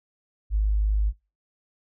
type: tone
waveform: sine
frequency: 51.91 Hz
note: G#1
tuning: in tune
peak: -19 dBFS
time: 0.5-1.13 s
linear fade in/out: 50 ms
effects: noise-tail reverb RT60 0.3 s tail -26 dB re dry